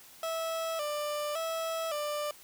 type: tone with vibrato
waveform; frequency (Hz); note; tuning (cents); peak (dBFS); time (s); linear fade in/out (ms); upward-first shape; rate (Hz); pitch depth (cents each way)
30% pulse; 622.3; D#5; 0; -29; 0.23-2.31; 2; square; 0.89; 84
effects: white hiss -54 dBFS RMS until 2.43 s